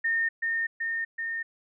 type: tone with echo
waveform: sine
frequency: 1827 Hz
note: A#6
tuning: 35 cents flat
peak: -23 dBFS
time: 0.04-0.29 s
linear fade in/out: 10 ms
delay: 380 ms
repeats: 3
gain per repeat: -2 dB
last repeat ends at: 1.43 s
effects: none